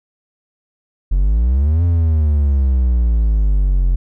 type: exponential two-way sweep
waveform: triangle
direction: up then down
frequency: 43.14 to 87.2 to 43.14 Hz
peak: -9 dBFS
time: 1.11-3.96 s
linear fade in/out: 10 ms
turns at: 1.84 s
effects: none